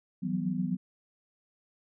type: tone cluster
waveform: sine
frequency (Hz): 163.6 / 179.5 / 187.1 / 248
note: E3 / F3 / F#3 / B3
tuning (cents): -13 / +48 / +20 / +7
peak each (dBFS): -35 / -37 / -31 / -34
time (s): 0.22-0.77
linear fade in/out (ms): 20
effects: none